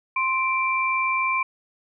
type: tone pair together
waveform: sine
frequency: 1046.4 / 2349 Hz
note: C6 / D7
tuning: 0 / 0 cents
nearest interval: octave + major second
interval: 1400 cents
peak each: -23 dBFS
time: 0.16-1.43 s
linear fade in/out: 5 ms
effects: none